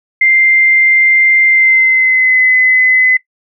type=tone with pitch glide; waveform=sine; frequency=2093 to 2026 Hz; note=C7 to B6; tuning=0 to +44 cents; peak=-6 dBFS; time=0.21-3.17 s; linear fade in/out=5 ms; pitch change=-56 cents; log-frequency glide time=1.47-2.43 s; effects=noise-tail reverb RT60 0.1 s tail -17 dB re dry